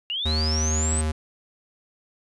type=linear sweep; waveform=sine; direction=up; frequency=2777 to 8280 Hz; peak=-25 dBFS; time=0.1-1.01 s; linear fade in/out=0 ms
type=tone; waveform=square; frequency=77.78 Hz; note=D#2; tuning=in tune; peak=-23 dBFS; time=0.25-1.12 s; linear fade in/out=10 ms
effects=resampled to 24000 Hz